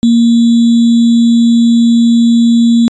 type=tone with sample-and-hold; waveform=sine; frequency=233.1 Hz; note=A#3; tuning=in tune; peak=-4 dBFS; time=0.03-2.88 s; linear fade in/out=0 ms; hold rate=3675 Hz; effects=resampled to 16000 Hz